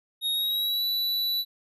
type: tone with pitch glide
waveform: square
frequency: 3750 to 3952 Hz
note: A#7 to B7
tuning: +10 to 0 cents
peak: -25 dBFS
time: 0.21-1.45 s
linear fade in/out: 50 ms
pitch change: +90 cents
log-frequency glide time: 0.33-0.84 s
effects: none